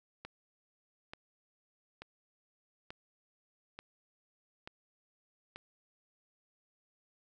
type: click train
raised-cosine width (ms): 0.3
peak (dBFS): -28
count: 7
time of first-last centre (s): 0.25-5.56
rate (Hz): 1.13
effects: none